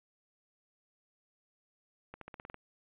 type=accelerating click train; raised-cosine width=0.5 ms; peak=-30 dBFS; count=8; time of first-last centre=2.14-2.543 s; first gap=73 ms; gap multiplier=0.92; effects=resampled to 8000 Hz